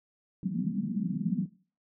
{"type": "band-pass noise", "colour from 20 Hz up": "pink", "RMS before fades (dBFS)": -31, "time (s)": [0.43, 1.46], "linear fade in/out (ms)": 2, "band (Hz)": [170, 230], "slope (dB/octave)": 48, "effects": ["noise-tail reverb RT60 0.4 s tail -18 dB re dry"]}